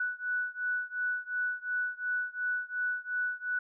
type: beating tone pair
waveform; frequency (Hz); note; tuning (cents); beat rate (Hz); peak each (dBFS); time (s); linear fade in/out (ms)
sine; 1480 / 1482.8; F#6 / F#6; 0 / +3; 2.8; -33 / -34; 0-3.59; 5
effects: none